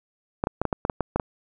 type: clicks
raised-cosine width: 1 ms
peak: -9 dBFS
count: 10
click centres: 0.439 / 0.471 / 0.616 / 0.653 / 0.728 / 0.851 / 0.898 / 1.007 / 1.16 / 1.198 s
effects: none